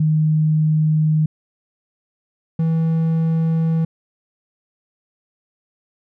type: tone pair in turn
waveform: sine / triangle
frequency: 155.2 / 162.54 Hz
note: D#3 / E3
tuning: -4 / -24 cents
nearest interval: minor second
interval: 80 cents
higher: second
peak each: -13 dBFS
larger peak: neither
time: 0-1.26 / 2.59-3.85 s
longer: neither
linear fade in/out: 5 ms
effects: none